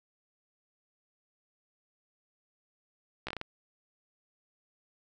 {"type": "slowing click train", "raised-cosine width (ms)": 0.3, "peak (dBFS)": -20, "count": 6, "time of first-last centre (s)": [3.27, 3.414], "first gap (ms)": 15, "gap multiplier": 1.33, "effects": []}